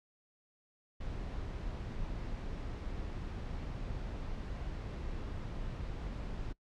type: noise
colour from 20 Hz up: brown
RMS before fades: -40 dBFS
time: 1-6.53 s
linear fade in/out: 10 ms
effects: noise-tail reverb RT60 0.1 s tail -22 dB re dry + low-pass 5000 Hz 12 dB/octave